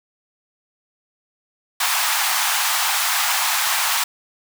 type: high-pass noise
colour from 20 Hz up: pink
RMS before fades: -20 dBFS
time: 1.8-4.04 s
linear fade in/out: 5 ms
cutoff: 770 Hz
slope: 48 dB/octave
effects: none